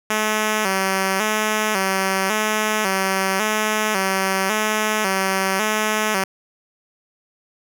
5% pulse tone with vibrato, 203 Hz, G#3, 39 cents flat, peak -7 dBFS, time 0.1-6.24 s, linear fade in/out 5 ms, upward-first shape square, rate 0.91 Hz, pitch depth 100 cents each way, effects none

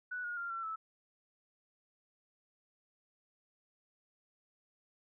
sine tone with pitch steps, 1480 / 1435.4 / 1392.1 / 1350.1 / 1309.4 Hz, F#6 / F6 / F6 / E6 / E6, 0 / +47 / -6 / +41 / -12 cents, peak -37 dBFS, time 0.11-0.76 s, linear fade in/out 10 ms, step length 130 ms, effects none

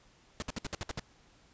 pink noise bursts, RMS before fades -36 dBFS, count 8, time 0.4-0.995 s, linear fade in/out 0 ms, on 21 ms, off 61 ms, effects pink hiss -63 dBFS RMS until 1.53 s + resampled to 16000 Hz

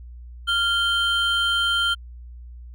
triangle tone pair together, 1396.9 / 3130 Hz, F6 / G7, 0 / -3 cents, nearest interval octave + major second, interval 1397 cents, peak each -20 dBFS, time 0.47-1.95 s, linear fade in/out 20 ms, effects added 60 Hz sine -37 dBFS peak until 2.74 s

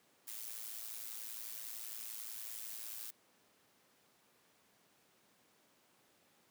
blue noise with amplitude modulation, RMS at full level -43 dBFS, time 0.27-3.11 s, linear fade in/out 10 ms, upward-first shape sine, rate 111 Hz, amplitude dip 70%, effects pink hiss -70 dBFS RMS until 6.5 s + high-pass 200 Hz 12 dB/octave

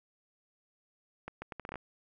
accelerating click train, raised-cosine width 0.5 ms, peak -25 dBFS, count 9, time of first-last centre 1.28-1.757 s, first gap 140 ms, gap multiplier 0.73, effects none

